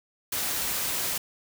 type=noise; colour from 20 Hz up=white; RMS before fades=-29 dBFS; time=0.32-1.18 s; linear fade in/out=5 ms; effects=none